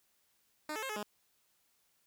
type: tone with pitch steps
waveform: 10% pulse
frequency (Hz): 304.9 / 434.8 / 533 / 426.4 / 208.2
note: D#4 / A4 / C5 / G#4 / G#3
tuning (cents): -35 / -21 / +32 / +46 / +5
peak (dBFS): -29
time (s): 0.69-1.03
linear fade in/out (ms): 2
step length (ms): 68
effects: white hiss -74 dBFS RMS until 2.06 s